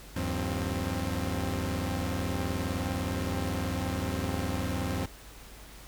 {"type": "tone cluster", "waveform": "sawtooth", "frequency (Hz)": [79.5, 99.1, 179.2, 263.6], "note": ["D#2", "G2", "F3", "C4"], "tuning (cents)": [38, 19, 45, 13], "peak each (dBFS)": [-30, -30, -35, -31], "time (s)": [0.16, 5.06], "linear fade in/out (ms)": 5, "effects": ["added 50 Hz sine -50 dBFS peak until 5.87 s", "pink hiss -50 dBFS RMS until 5.87 s"]}